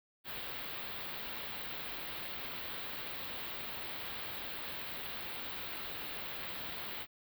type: band-stop noise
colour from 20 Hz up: white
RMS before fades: -42 dBFS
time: 0.24-7.07 s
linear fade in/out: 50 ms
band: 4200 to 16000 Hz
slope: 48 dB/octave
effects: none